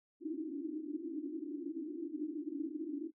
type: band-pass noise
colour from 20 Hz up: pink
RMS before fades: -41 dBFS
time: 0.2-3.12 s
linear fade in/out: 50 ms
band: 280 to 340 Hz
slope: 96 dB/octave
effects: noise-tail reverb RT60 0.1 s tail -26 dB re dry